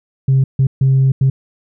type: tone bursts at uneven times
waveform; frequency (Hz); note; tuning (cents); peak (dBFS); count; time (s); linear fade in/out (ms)
sine; 133.7; C3; +38; -7; 4; 0.28-0.44 / 0.59-0.67 / 0.81-1.12 / 1.21-1.3; 5
effects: tanh soft clip ceiling -6 dBFS